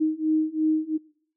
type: beating tone pair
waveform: sine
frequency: 311.1 / 314 Hz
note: D#4 / D#4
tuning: 0 / +16 cents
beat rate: 2.9 Hz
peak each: -25 / -23 dBFS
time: 0-0.98 s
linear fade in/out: 20 ms
effects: noise-tail reverb RT60 0.6 s tail -22 dB re dry